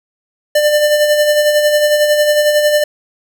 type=tone with tremolo; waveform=square; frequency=596 Hz; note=D5; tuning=25 cents sharp; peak=-8 dBFS; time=0.55-2.84 s; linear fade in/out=5 ms; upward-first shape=sine; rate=11 Hz; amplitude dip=45%; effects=none